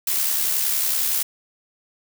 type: noise with amplitude modulation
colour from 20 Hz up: blue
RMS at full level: -20 dBFS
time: 0.07-1.23 s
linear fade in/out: 5 ms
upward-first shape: sine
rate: 70.8 Hz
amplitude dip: 40%
effects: none